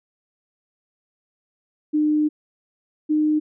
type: tone pair in turn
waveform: sine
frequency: 302.7 / 305.2 Hz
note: D#4 / D#4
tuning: -48 / -33 cents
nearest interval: unison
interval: 15 cents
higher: second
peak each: -16 / -16 dBFS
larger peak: neither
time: 1.93-2.29 / 3.09-3.4 s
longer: first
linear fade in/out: 20 ms
effects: none